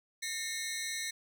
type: ring-modulated tone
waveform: 15% pulse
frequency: 1993 Hz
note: B6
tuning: 15 cents sharp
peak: -26 dBFS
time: 0.22-1.11 s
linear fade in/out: 10 ms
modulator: 172 Hz
effects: none